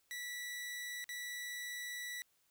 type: tone with dropouts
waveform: sawtooth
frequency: 1955 Hz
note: B6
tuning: 18 cents flat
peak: -38 dBFS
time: 0.11-2.22 s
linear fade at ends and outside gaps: 0 ms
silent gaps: 1.042-1.091 s
effects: white hiss -75 dBFS RMS until 2.5 s